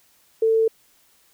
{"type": "tone", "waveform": "sine", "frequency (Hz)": 446.8, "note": "A4", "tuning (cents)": 27, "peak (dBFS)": -15, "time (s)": [0.42, 0.68], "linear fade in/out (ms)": 5, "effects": ["white hiss -59 dBFS RMS until 1.33 s"]}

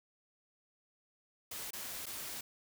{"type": "noise with dropouts", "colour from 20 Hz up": "white", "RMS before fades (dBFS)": -43, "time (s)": [1.51, 2.41], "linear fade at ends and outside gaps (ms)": 5, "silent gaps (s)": [[1.707, 1.732], [2.058, 2.065]], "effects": []}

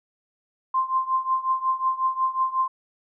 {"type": "tone with tremolo", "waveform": "sine", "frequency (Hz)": 1046.5, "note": "C6", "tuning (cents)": 0, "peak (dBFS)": -17, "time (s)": [0.74, 2.68], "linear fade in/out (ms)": 5, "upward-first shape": "triangle", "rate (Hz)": 5.5, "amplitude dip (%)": 90, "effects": []}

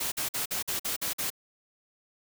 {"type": "noise bursts", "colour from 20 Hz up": "white", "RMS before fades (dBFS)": -31, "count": 8, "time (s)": [0, 1.303], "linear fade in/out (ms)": 10, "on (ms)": 120, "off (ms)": 49, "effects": []}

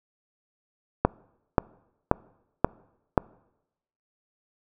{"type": "click train", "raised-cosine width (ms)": 1, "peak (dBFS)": -3, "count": 5, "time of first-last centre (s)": [1.05, 3.178], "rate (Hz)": 1.88, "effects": ["noise-tail reverb RT60 0.9 s tail -25 dB re dry"]}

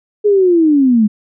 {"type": "linear sweep", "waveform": "sine", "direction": "down", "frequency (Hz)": [423.1, 203.9], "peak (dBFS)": -7, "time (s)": [0.24, 1.08], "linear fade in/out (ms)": 20, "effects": []}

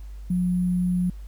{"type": "tone with sample-and-hold", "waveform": "sine", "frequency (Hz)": 179.6, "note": "F3", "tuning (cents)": 49, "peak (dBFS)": -20, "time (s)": [0.3, 1.1], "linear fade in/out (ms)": 5, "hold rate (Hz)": 11025, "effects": ["added 50 Hz sine -35 dBFS peak until 1.27 s", "pink hiss -59 dBFS RMS until 1.27 s"]}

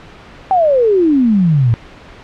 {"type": "exponential sweep", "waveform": "sine", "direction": "down", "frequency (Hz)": [784, 110], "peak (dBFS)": -8, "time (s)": [0.51, 1.74], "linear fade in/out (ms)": 0, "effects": ["pink hiss -37 dBFS RMS until 2.23 s", "low-pass 3000 Hz 12 dB/octave"]}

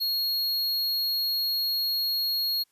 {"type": "tone", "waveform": "square", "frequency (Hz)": 4300, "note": "C8", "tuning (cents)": 47, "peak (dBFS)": -25, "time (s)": [0, 2.64], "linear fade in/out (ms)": 20, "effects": ["white hiss -70 dBFS RMS until 2.71 s", "resampled to 32000 Hz"]}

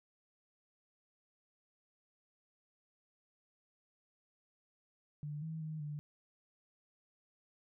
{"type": "tone with pitch steps", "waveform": "sine", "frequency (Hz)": [148.3, 160, 156.1, 148.3], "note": ["D3", "D#3", "D#3", "D3"], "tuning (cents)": [17, 49, 6, 17], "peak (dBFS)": -39, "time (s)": [5.23, 5.99], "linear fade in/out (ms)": 0, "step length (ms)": 190, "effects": []}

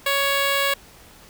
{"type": "tone with notch filter", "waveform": "5% pulse", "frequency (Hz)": 557, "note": "C#5", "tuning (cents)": 8, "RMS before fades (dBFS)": -21, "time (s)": [0.06, 0.74], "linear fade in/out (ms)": 5, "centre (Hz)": 5900, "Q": 0.79, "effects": ["pink hiss -48 dBFS RMS until 1.29 s"]}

